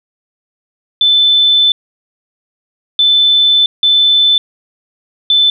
sine tone bursts at uneven times, 3520 Hz, A7, in tune, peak -6 dBFS, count 4, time 1.01-1.72 / 2.99-3.66 / 3.83-4.38 / 5.3-5.5 s, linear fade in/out 2 ms, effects none

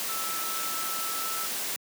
sine tone in noise, 1317 Hz, E6, 2 cents flat, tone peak -35 dBFS, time 0.09-1.46 s, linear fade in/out 0 ms, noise white, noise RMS -32 dBFS, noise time 0-1.76 s, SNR -6 dB, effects high-pass 200 Hz 12 dB/octave

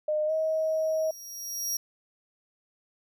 sine tone with pitch glide, 610 to 633.7 Hz, D#5 to D#5, -34 to +32 cents, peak -24 dBFS, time 0.08-1.11 s, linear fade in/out 5 ms, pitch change +66 cents, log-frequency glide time 0.26-0.32 s
sawtooth tone with exponential growth, 5660 Hz, F8, 22 cents sharp, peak -24 dBFS, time 0.29-1.77 s, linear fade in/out 5 ms, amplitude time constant 320 ms
effects none

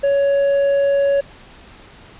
triangle tone, 559 Hz, C#5, 14 cents sharp, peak -11 dBFS, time 0.03-1.21 s, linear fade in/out 10 ms, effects pink hiss -43 dBFS RMS until 2.19 s + resampled to 8000 Hz

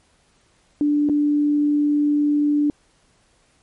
sine tone with dropouts, 293.7 Hz, D4, in tune, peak -15 dBFS, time 0.81-2.7 s, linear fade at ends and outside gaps 1 ms, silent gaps 1.089-1.096 s, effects pink hiss -60 dBFS RMS until 3.62 s + MP3 48 kbps

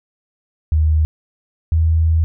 sine tone pair in turn, 77.78 / 80.88 Hz, D#2 / E2, 0 / -32 cents, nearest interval minor second, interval 68 cents, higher second, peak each -11 dBFS, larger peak neither, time 0.72-1.05 / 1.72-2.24 s, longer second, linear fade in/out 0 ms, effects none

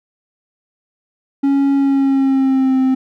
triangle tone with pitch glide, 277.2 to 261.6 Hz, C#4 to C4, 0 to 0 cents, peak -9 dBFS, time 1.43-2.95 s, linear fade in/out 10 ms, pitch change -100 cents, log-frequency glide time 1.75-2.79 s, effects none

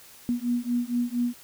sine beating tone pair, 239.5 / 243.8 Hz, A#3 / B3, +47 / -22 cents, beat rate 4.3 Hz, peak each -27 dBFS, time 0.29-1.34 s, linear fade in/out 0 ms, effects white hiss -50 dBFS RMS until 1.43 s

